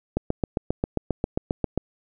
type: click train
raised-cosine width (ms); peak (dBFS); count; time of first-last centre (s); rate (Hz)
2; -9; 13; 0.17-1.776; 7.47
effects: none